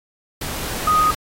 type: tone in noise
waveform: sine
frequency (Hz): 1244.5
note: D#6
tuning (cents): 0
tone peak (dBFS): -13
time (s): 0.87-1.11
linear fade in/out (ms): 5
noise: pink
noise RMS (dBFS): -27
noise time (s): 0.41-1.15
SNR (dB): +11
effects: AAC 48 kbps